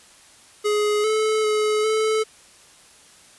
square tone with pitch steps, 418.7 / 434.1 / 426.8 / 436 Hz, G#4 / A4 / G#4 / A4, +14 / -23 / +47 / -16 cents, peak -19 dBFS, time 0.64-2.24 s, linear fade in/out 20 ms, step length 400 ms, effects white hiss -50 dBFS RMS until 3.38 s + resampled to 24000 Hz

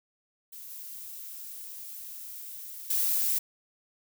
violet noise with level steps, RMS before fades -44 / -42 / -27 dBFS, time 0.52-3.39 s, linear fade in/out 10 ms, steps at 0.7 / 2.9 s, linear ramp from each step 5 ms, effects none

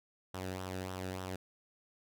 sawtooth tone with flanger, 93 Hz, F#2, 9 cents sharp, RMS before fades -41 dBFS, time 0.34-1.36 s, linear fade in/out 5 ms, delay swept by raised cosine 0.43 to 0.96 ms, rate 3.4 Hz, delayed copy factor -0.6, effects none

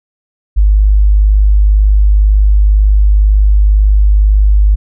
sine tone, 51 Hz, G#1, 31 cents flat, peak -4 dBFS, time 0.56-4.76 s, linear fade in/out 20 ms, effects none

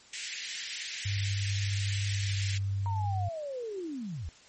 pink high-pass noise, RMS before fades -37 dBFS, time 0.13-2.58 s, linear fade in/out 5 ms, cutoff 1800 Hz, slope 48 dB/octave
sine tone with pitch glide, 99.8 to 98.43 Hz, G2 to G2, +32 to +8 cents, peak -28 dBFS, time 1.05-3.29 s, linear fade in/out 10 ms, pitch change -24 cents, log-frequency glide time 2.22-2.36 s
sine linear sweep, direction down, 944 to 63.8 Hz, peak -34 dBFS, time 2.86-4.29 s, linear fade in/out 0 ms
effects white hiss -56 dBFS RMS until 4.48 s + MP3 32 kbps

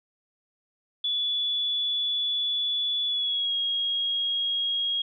sine tone with pitch glide, 3434 to 3281 Hz, A7 to G#7, -43 to -22 cents, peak -24 dBFS, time 1.04-5.02 s, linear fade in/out 5 ms, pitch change -79 cents, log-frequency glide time 3.07-3.54 s, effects none

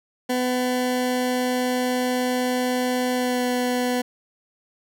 20% pulse tone with pitch glide, 250.9 to 248.2 Hz, B3 to B3, +28 to +9 cents, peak -16 dBFS, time 0.29-4.02 s, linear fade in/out 10 ms, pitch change -19 cents, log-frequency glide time 3.14-3.42 s, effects none

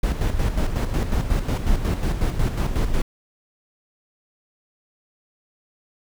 brown noise with tremolo, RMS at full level -19 dBFS, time 0.03-3.02 s, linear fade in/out 5 ms, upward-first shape square, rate 5.5 Hz, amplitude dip 55%, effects none

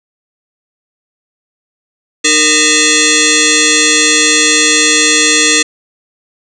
sine tone with frequency modulation, 2000 Hz, B6, 21 cents sharp, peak -6 dBFS, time 2.24-5.63 s, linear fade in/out 10 ms, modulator 768 Hz, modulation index 7.5, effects none

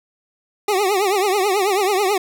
25% pulse tone with vibrato, 393.8 Hz, G4, 8 cents sharp, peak -12 dBFS, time 0.68-2.18 s, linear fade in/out 5 ms, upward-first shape triangle, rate 9.2 Hz, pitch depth 160 cents each way, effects none

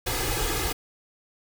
pink noise with comb filter, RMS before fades -27 dBFS, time 0.06-0.73 s, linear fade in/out 10 ms, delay 2.4 ms, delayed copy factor +0.9, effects none

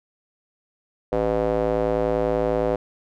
square tone with band-pass filter, 55.3 Hz, A1, 9 cents sharp, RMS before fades -22 dBFS, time 1.12-2.76 s, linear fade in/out 5 ms, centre 530 Hz, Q 2.9, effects none

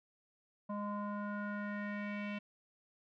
square tone with low-pass filter sweep, 205.8 Hz, G#3, 16 cents flat, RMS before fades -40 dBFS, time 0.69-2.39 s, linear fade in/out 10 ms, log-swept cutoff 920 to 2600 Hz, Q 4, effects none

